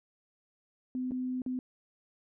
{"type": "tone with dropouts", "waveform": "sine", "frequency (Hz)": 254.3, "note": "C4", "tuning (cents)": -49, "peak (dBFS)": -31, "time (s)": [0.95, 1.59], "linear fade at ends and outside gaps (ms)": 1, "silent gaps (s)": [[1.11, 1.118], [1.419, 1.462]], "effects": []}